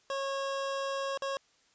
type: tone with dropouts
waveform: 25% pulse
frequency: 547 Hz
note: C#5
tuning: 23 cents flat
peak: -28 dBFS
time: 0.1-1.37 s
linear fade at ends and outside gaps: 1 ms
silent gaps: 1.175-1.221 s
effects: white hiss -67 dBFS RMS until 1.74 s + resampled to 16000 Hz